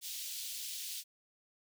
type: high-pass noise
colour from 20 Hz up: pink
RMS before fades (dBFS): -42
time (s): 0.01-1.04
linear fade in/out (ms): 50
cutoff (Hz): 3200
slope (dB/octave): 24
effects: none